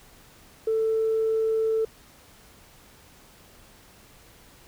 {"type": "tone", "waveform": "sine", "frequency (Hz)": 443.5, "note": "A4", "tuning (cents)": 14, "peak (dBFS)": -20, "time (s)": [0.67, 1.85], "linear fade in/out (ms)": 5, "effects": ["tanh soft clip ceiling -17 dBFS", "pink hiss -53 dBFS RMS until 4.67 s"]}